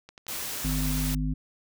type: click train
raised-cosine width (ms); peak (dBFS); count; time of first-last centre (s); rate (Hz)
0.2; -28; 6; 0.09-0.532; 11.3
type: noise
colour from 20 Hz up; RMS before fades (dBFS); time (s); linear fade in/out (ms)
white; -34; 0.28-1.15; 5
type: harmonic tone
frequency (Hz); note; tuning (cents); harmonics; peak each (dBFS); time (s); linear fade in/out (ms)
51.1; G#1; -27; 1 / 3 / 5; -28 / -30 / -31; 0.64-1.34; 10
effects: none